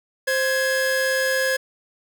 45% pulse tone pair together, 524.4 / 1671 Hz, C5 / G#6, +4 / +10 cents, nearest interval octave + minor sixth, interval 2006 cents, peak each -22 dBFS, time 0.27-1.57 s, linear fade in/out 10 ms, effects none

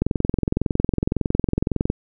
click train, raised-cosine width 3 ms, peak -6 dBFS, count 42, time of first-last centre 0.02-1.901 s, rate 21.8 Hz, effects none

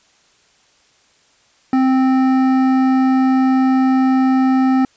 sine tone with hard clipping, 261.6 Hz, C4, in tune, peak -13 dBFS, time 1.73-4.85 s, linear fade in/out 2 ms, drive 12 dB, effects white hiss -55 dBFS RMS until 4.96 s + resampled to 16000 Hz

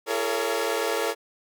sawtooth tone cluster, 337.8 / 419.8 / 460.3 / 563 / 681 Hz, E4 / G#4 / A#4 / C#5 / F5, +42 / +19 / -22 / +27 / -44 cents, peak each -31 / -26 / -24 / -27 / -31 dBFS, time 0.06-1.15 s, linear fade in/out 50 ms, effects none

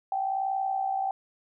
sine tone with amplitude modulation, 775 Hz, G5, 20 cents flat, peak -23 dBFS, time 0.12-1.11 s, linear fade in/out 2 ms, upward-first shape sine, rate 61.1 Hz, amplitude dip 60%, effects none

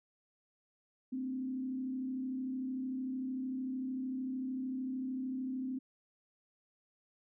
sine tone with frequency modulation, 259 Hz, C4, 17 cents flat, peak -35 dBFS, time 1.12-5.79 s, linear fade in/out 10 ms, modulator 33.3 Hz, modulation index 0.46, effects none

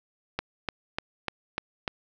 click train, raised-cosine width 0.3 ms, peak -12 dBFS, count 6, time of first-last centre 0.39-1.878 s, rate 3.36 Hz, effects 8-bit

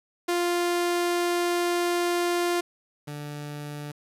sawtooth tone pair in turn, 349.2 / 147.13 Hz, F4 / D3, 0 / +4 cents, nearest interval octave + minor third, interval 1496 cents, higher first, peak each -19 / -30 dBFS, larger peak first, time 0.28-2.61 / 3.07-3.92 s, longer first, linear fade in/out 10 ms, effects resampled to 32000 Hz + 8-bit

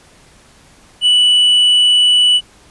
triangle tone, 2961 Hz, F#7, 1 cent sharp, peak -6 dBFS, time 1.01-2.41 s, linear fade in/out 50 ms, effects pink hiss -46 dBFS RMS until 2.7 s + resampled to 24000 Hz

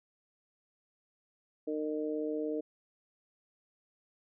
harmonic tone, 152.8 Hz, D#3, 31 cents flat, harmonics 2 / 3 / 4, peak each -35 / -35 / -41 dBFS, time 1.67-2.61 s, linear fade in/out 10 ms, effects none

